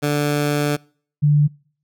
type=tone pair in turn; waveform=15% pulse / sine; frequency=146.6 / 147.36 Hz; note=D3 / D3; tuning=-3 / +6 cents; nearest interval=unison; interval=9 cents; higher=second; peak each=-11 dBFS; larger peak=neither; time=0.02-0.77 / 1.22-1.48 s; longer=first; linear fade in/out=20 ms; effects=noise-tail reverb RT60 0.5 s tail -26 dB re dry